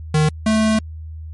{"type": "tone pair in turn", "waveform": "square", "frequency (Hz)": [153.8, 218.2], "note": ["D#3", "A3"], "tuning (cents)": [-20, -14], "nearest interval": "tritone", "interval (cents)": 606, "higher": "second", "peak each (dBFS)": [-13, -14], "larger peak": "first", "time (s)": [[0.14, 0.29], [0.46, 0.79]], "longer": "second", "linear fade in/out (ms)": 5, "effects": ["added 79 Hz sine -29 dBFS peak until 1.33 s", "MP3 48 kbps"]}